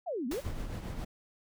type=exponential two-way sweep; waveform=sine; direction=down then up; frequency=784 to 223.3 to 629 Hz; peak=-32 dBFS; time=0.06-0.41 s; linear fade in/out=20 ms; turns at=0.27 s
type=noise with exponential decay; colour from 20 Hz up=pink; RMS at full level=-38 dBFS; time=0.31-0.7 s; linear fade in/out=5 ms; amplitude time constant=83 ms
type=noise with tremolo; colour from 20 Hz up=brown; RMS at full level=-35 dBFS; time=0.44-1.05 s; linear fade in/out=10 ms; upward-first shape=triangle; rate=7.3 Hz; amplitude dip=50%
effects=none